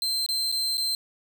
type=tone with dropouts; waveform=40% pulse; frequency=4121 Hz; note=C8; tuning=27 cents flat; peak=-23 dBFS; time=0.02-0.95 s; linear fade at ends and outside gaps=1 ms; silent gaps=0.263-0.288 / 0.517-0.524 / 0.772-0.779 s; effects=none